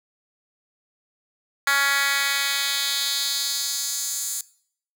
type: tone with high-pass filter sweep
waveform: 10% pulse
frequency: 279.1 Hz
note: C#4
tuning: 12 cents sharp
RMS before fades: -24 dBFS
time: 1.67-4.41 s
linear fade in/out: 2 ms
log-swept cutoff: 1600 to 7800 Hz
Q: 1.7
effects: noise-tail reverb RT60 0.6 s tail -21 dB re dry